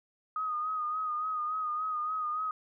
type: tone with vibrato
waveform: sine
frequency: 1244.5 Hz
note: D#6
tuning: in tune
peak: -30 dBFS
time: 0.36-2.51 s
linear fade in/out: 2 ms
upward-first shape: sine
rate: 3.5 Hz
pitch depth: 42 cents each way
effects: none